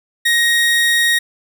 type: tone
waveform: 30% pulse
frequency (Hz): 1877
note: A#6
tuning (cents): +11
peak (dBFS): -9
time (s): 0.25-1.19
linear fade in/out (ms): 10
effects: none